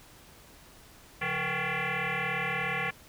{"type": "tone with frequency modulation", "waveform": "sine", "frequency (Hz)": 175.5, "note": "F3", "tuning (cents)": 9, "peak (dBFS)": -28, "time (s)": [1.21, 2.91], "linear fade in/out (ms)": 10, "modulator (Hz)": 314, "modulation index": 7.8, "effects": ["pink hiss -54 dBFS RMS until 3.08 s"]}